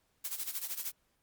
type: noise with tremolo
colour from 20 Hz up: blue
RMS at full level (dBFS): -35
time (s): 0.24-0.92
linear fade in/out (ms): 10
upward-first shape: sine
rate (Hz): 13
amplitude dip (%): 80
effects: pink hiss -75 dBFS RMS until 1.22 s + Opus 48 kbps